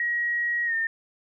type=tone with pitch glide; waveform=sine; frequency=1900 to 1815.2 Hz; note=A#6 to A#6; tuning=+33 to -47 cents; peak=-23 dBFS; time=0-0.87 s; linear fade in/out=2 ms; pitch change=-80 cents; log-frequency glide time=0.65-0.74 s; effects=none